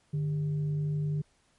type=tone with frequency modulation; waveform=sine; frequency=149.7 Hz; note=D3; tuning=33 cents sharp; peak=-27 dBFS; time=0.13-1.22 s; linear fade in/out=10 ms; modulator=248 Hz; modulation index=0.24; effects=pink hiss -68 dBFS RMS until 1.58 s + MP3 48 kbps